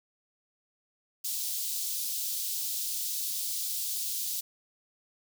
white high-pass noise, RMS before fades -33 dBFS, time 1.24-4.41 s, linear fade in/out 10 ms, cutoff 3700 Hz, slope 24 dB/octave, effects none

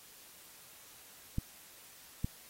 clicks, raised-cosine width 5 ms, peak -20 dBFS, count 2, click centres 1.384 / 2.245 s, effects white hiss -56 dBFS RMS until 2.49 s + AAC 48 kbps

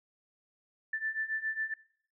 sine beating tone pair, 1760 / 1767.3 Hz, A6 / A6, 0 / +7 cents, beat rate 7.3 Hz, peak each -36 / -34 dBFS, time 0.93-1.74 s, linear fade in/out 5 ms, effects noise-tail reverb RT60 0.6 s tail -20 dB re dry

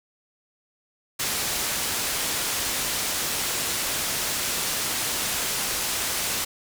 white low-pass noise, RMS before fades -27 dBFS, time 1.19-6.45 s, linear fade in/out 10 ms, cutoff 11000 Hz, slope 12 dB/octave, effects none

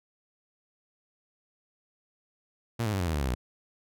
sawtooth tone with pitch steps, 116.5 / 106.22 / 96.84 / 88.29 / 80.5 / 73.39 / 66.91 / 61 Hz, A#2 / G#2 / G2 / F2 / E2 / D2 / C2 / B1, -1 / +39 / -21 / +19 / -41 / -1 / +39 / -21 cents, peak -23 dBFS, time 2.79-3.35 s, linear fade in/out 10 ms, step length 70 ms, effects none

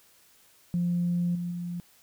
sine tone with level steps, 174.61 Hz, F3, in tune, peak -23 / -29 / -31 dBFS, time 0.74-1.8 s, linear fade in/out 0 ms, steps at 1.35 / 1.51 s, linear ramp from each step 5 ms, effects tanh soft clip ceiling -19 dBFS + white hiss -60 dBFS RMS until 2.02 s

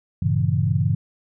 sine chord, G diminished seventh, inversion none, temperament equal, 98 / 116.54 / 138.59 / 164.81 Hz, G2 / Bb2 / Db3 / Fb3, 0 / 0 / 0 / 0 cents, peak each -22 / -24 / -22 / -24 dBFS, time 0.22-0.95 s, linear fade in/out 5 ms, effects none

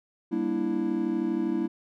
triangle chord, E half-diminished seventh, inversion first, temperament just, 197.78 / 237.3 / 296.7 / 329.6 Hz, G3 / Bb3 / D4 / E4, +16 / +31 / +18 / 0 cents, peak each -31 / -29 / -30 / -26 dBFS, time 0.31-1.68 s, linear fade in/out 20 ms, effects none

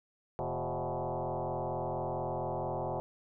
sine tone with frequency modulation, 103.83 Hz, G#2, in tune, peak -32 dBFS, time 0.39-3 s, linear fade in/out 0 ms, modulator 126 Hz, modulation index 6.5, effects none

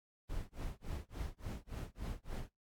brown noise with tremolo, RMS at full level -40 dBFS, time 0.29-2.51 s, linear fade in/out 10 ms, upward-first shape sine, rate 3.5 Hz, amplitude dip 100%, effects noise-tail reverb RT60 0.2 s tail -24 dB re dry + AAC 64 kbps

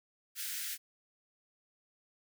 white high-pass noise, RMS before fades -39 dBFS, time 0.35-0.78 s, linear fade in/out 50 ms, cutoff 1400 Hz, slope 96 dB/octave, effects none

